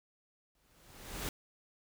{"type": "noise with exponential growth", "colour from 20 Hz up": "pink", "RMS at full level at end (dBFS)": -36, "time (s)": [0.55, 1.29], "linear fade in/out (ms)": 1, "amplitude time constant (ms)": 160, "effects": []}